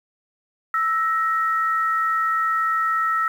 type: tone pair together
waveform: sine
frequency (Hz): 1318.5 / 1876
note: E6 / A#6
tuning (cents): 0 / +11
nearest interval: tritone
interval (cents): 611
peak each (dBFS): -19 / -26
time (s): 0.74-3.28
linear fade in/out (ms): 2
effects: 8-bit